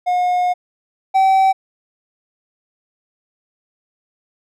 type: tone pair in turn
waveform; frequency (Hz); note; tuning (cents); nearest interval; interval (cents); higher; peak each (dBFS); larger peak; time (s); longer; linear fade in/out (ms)
triangle; 720 / 768.2; F#5 / G5; -47 / -35; minor second; 112; second; -12 / -8; second; 0.06-0.54 / 1.14-1.53; first; 20
effects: none